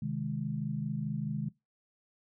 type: chord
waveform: sine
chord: Ab major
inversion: first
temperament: equal with one note detuned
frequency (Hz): 130.81 / 155.56 / 209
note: C3 / Eb3 / Ab3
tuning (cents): 0 / 0 / +11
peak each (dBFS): -37 / -35 / -36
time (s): 0.02-1.49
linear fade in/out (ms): 5
effects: noise-tail reverb RT60 0.2 s tail -20 dB re dry